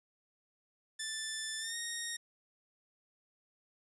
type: tone with pitch glide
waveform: 10% pulse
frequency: 1760 to 1864.7 Hz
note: A6 to A#6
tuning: 0 to 0 cents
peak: -28 dBFS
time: 0.99-2.17 s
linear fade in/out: 10 ms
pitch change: +100 cents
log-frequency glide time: 1.59-1.76 s
effects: resampled to 24000 Hz + 11-bit